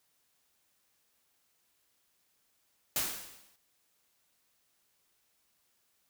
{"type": "noise with exponential decay", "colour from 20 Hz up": "white", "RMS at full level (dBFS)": -29, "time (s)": [2.96, 3.56], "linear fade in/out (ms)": 2, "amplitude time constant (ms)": 130, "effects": ["white hiss -74 dBFS RMS until 6.09 s"]}